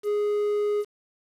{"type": "tone with quantisation", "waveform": "triangle", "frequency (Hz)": 415.3, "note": "G#4", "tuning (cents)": 0, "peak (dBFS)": -20, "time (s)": [0.03, 0.85], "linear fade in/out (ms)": 50, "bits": 8, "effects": ["resampled to 32000 Hz"]}